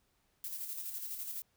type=noise with tremolo; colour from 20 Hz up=violet; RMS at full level=-40 dBFS; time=0.44-1.42 s; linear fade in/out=2 ms; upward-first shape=square; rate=12 Hz; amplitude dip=40%; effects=pink hiss -75 dBFS RMS until 1.56 s